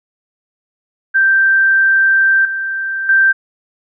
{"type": "tone with level steps", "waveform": "sine", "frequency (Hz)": 1568, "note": "G6", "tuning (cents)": 0, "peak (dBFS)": [-8, -17, -7], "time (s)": [1.14, 3.33], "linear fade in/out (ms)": 20, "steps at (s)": [2.45, 3.09], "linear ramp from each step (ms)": 2, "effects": []}